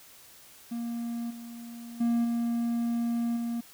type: tone with level steps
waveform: triangle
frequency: 234.6 Hz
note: A#3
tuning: 11 cents sharp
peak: -29 / -38 / -21 / -24 / -27 dBFS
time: 0.71-3.61 s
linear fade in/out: 10 ms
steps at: 1.3 / 2 / 2.24 / 3.36 s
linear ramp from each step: 10 ms
effects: white hiss -53 dBFS RMS until 3.73 s